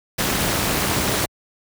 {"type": "noise with amplitude modulation", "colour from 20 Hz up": "pink", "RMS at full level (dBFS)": -17, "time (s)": [0.18, 1.26], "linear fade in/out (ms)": 10, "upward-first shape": "sine", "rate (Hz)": 232, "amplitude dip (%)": 80, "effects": ["high-pass 60 Hz 12 dB/octave"]}